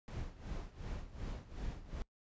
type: noise with tremolo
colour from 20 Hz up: brown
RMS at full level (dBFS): -41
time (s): 0.08-2.02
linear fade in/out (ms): 0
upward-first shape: sine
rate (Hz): 2.7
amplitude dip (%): 80
effects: noise-tail reverb RT60 0.1 s tail -22 dB re dry + resampled to 16000 Hz